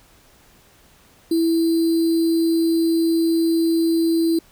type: tone with sample-and-hold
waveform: sine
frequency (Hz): 329.6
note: E4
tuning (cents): 0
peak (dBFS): -15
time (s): 1.31-4.39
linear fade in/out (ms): 5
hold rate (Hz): 4410
effects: pink hiss -53 dBFS RMS until 4.51 s